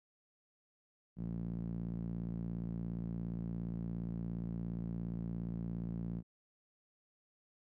sawtooth tone with band-pass filter, 57.2 Hz, A#1, 32 cents flat, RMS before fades -40 dBFS, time 1.16-6.23 s, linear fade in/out 50 ms, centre 180 Hz, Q 2.7, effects none

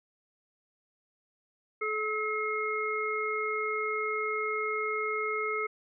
harmonic tone, 430 Hz, A4, 40 cents flat, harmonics 1 / 3 / 5, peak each -33 / -33 / -33 dBFS, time 1.81-5.67 s, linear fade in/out 10 ms, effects none

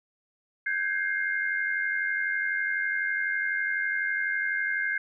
sine tone cluster, 1556 / 1648 / 2116 Hz, G6 / G#6 / C7, -13 / -14 / +19 cents, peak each -30 dBFS, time 0.66-4.98 s, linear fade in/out 5 ms, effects none

